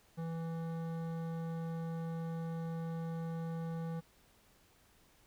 sine tone with hard clipping, 164.81 Hz, E3, in tune, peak -39 dBFS, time 0.17-4.01 s, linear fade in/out 20 ms, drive 14 dB, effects pink hiss -67 dBFS RMS until 5.26 s

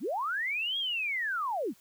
sine linear two-way sweep, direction up then down, 161.3 to 3322 to 161.3 Hz, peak -29 dBFS, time 0-1.74 s, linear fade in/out 50 ms, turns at 0.78 s, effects white hiss -62 dBFS RMS until 1.8 s

